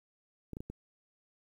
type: clicks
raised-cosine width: 3 ms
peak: -28 dBFS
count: 4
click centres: 0.533 / 0.569 / 0.605 / 0.7 s
effects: 10-bit